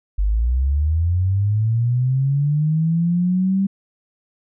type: linear sweep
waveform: sine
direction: up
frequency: 47.31 to 196.9 Hz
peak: -15 dBFS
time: 0.18-3.67 s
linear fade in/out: 10 ms
effects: none